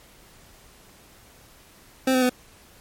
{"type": "tone with pitch steps", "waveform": "25% pulse", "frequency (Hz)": [261.6, 256.2, 250.9], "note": ["C4", "C4", "B3"], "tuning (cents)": [0, -36, 28], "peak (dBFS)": -14, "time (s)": [2.07, 2.295], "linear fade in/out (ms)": 5, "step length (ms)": 75, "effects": ["pink hiss -52 dBFS RMS until 2.8 s", "MP3 64 kbps"]}